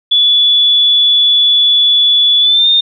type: tone with pitch glide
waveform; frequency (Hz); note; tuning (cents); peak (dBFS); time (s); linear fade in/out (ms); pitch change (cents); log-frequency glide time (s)
sine; 3435 to 3639; A7 to A#7; -42 to -42; -6; 0.11-2.81; 10; +100; 2.4-2.68
effects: none